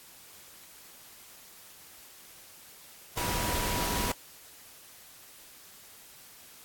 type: tone in noise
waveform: sine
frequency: 970 Hz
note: B5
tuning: 31 cents flat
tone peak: -36 dBFS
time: 3.17-4.12 s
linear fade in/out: 5 ms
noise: pink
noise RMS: -31 dBFS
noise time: 3.17-4.12 s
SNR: -8 dB
effects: white hiss -52 dBFS RMS until 6.64 s + AAC 64 kbps